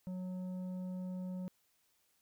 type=tone with tanh clipping; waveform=triangle; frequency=183.5 Hz; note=F#3; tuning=14 cents flat; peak=-40 dBFS; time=0.07-1.48 s; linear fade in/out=0 ms; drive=12 dB; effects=white hiss -75 dBFS RMS until 2.21 s